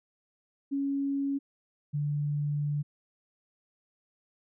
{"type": "tone pair in turn", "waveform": "sine", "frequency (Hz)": [277.8, 146.48], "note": ["C#4", "D3"], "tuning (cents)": [4, -4], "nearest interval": "major seventh", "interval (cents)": 1108, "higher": "first", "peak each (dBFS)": -27, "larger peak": "neither", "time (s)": [[0.71, 1.39], [1.93, 2.83]], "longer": "second", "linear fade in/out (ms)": 20, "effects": []}